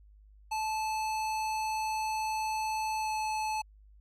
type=tone with pitch glide; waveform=square; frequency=871 to 865.5 Hz; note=A5 to A5; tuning=-18 to -29 cents; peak=-31 dBFS; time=0.51-3.62 s; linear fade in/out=10 ms; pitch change=-11 cents; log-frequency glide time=3-3.09 s; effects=added 51 Hz sine -54 dBFS peak until 4 s + low-pass 10000 Hz 12 dB/octave